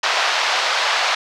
pink band-pass noise, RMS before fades -19 dBFS, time 0.03-1.15 s, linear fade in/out 5 ms, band 690 to 5200 Hz, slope 24 dB/octave, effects none

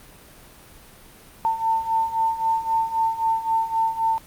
sine beating tone pair, 896 / 899.8 Hz, A5 / A5, +31 / +39 cents, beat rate 3.8 Hz, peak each -25 / -21 dBFS, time 1.45-4.18 s, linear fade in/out 0 ms, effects pink hiss -47 dBFS RMS until 4.26 s + Opus 32 kbps

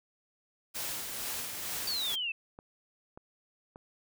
white noise with tremolo, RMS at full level -36 dBFS, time 0.74-2.16 s, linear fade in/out 20 ms, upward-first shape sine, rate 2.2 Hz, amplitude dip 35%
sine exponential sweep, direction down, 4664 to 2592 Hz, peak -31 dBFS, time 1.87-2.32 s, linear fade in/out 5 ms
clicks, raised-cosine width 1 ms, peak -33 dBFS, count 3, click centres 2.589 / 3.175 / 3.759 s
effects none

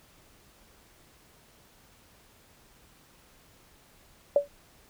sine tone with exponential decay, 572 Hz, D5, 46 cents flat, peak -14 dBFS, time 4.36-4.48 s, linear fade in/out 2 ms, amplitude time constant 25 ms, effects pink hiss -59 dBFS RMS until 4.89 s

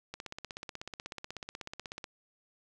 click train, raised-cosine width 0.2 ms, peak -23 dBFS, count 32, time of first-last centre 0.14-2.042 s, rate 16.3 Hz, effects none

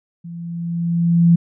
sine tone with level ramp, 169.8 Hz, F3, 48 cents flat, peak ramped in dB -30 to -7 dBFS, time 0.24-1.36 s, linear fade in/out 10 ms, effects none

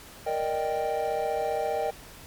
triangle chord, Eb major seventh, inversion second, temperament equal, 466.2 / 587.3 / 622.3 / 784 Hz, Bb4 / D5 / Eb5 / G5, 0 / 0 / 0 / 0 cents, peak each -29 / -32 / -29 / -28 dBFS, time 0.26-1.91 s, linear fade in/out 10 ms, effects pink hiss -47 dBFS RMS until 2.26 s + MP3 96 kbps

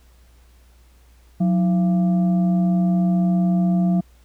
sine tone with frequency modulation, 181.4 Hz, F#3, 34 cents flat, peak -15 dBFS, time 1.4-4.01 s, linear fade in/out 10 ms, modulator 501 Hz, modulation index 0.38, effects added 60 Hz sine -49 dBFS peak until 4.24 s + pink hiss -59 dBFS RMS until 4.24 s

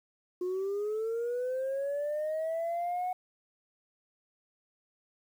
sine linear sweep, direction up, 356.7 to 738 Hz, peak -28 dBFS, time 0.41-3.13 s, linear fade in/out 5 ms, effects tanh soft clip ceiling -28 dBFS + 10-bit

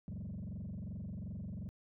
sine tone with frequency modulation, 143.5 Hz, D3, 40 cents flat, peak -38 dBFS, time 0.08-1.69 s, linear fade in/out 0 ms, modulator 22.7 Hz, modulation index 3.1, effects tanh soft clip ceiling -39 dBFS

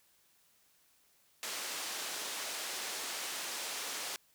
white band-pass noise, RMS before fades -40 dBFS, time 1.43-4.16 s, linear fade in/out 0 ms, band 340 to 7700 Hz, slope 12 dB/octave, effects white hiss -69 dBFS RMS until 4.34 s

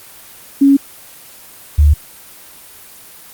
sine tone pair in turn, 277.2 / 74 Hz, C#4 / D2, 0 / +14 cents, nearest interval octave + major seventh, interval 2286 cents, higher first, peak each -5 / -5 dBFS, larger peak neither, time 0.61-0.77 / 1.78-1.94 s, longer neither, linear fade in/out 10 ms, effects white hiss -38 dBFS RMS until 3.33 s + Opus 24 kbps

